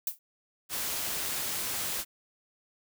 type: noise with exponential decay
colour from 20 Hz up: violet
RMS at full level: -26 dBFS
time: 0.07-0.19 s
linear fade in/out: 2 ms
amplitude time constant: 24 ms
type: noise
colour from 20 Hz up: white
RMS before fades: -33 dBFS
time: 0.69-2.05 s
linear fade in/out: 50 ms
effects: none